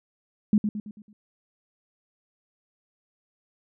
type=tone with echo; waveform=sine; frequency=210 Hz; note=G#3; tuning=19 cents sharp; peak=-15 dBFS; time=0.53-0.58 s; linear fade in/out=2 ms; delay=110 ms; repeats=5; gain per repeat=-7 dB; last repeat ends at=1.13 s; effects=none